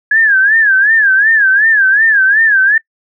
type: tone with vibrato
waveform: sine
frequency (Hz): 1667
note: G#6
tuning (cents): +6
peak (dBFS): -6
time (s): 0.11-2.78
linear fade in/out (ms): 5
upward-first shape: sine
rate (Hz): 2.7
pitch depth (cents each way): 150
effects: noise-tail reverb RT60 0.1 s tail -23 dB re dry